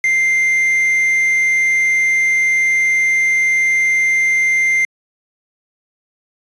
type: tone with quantisation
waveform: triangle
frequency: 2093 Hz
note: C7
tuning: in tune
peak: -10 dBFS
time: 0.04-4.85 s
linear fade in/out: 2 ms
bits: 5
effects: high-pass 300 Hz 12 dB/octave + resampled to 22050 Hz